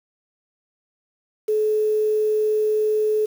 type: tone with quantisation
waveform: sine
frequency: 428.7 Hz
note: A4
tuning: 45 cents flat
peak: -17 dBFS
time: 1.48-3.26 s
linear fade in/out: 10 ms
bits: 7
effects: none